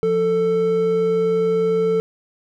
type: tone pair together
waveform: triangle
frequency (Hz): 175.39 / 443.5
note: F3 / A4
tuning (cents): +8 / +14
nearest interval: octave + major third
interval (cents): 1606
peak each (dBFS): -23 / -14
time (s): 0.03-2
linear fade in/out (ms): 0
effects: none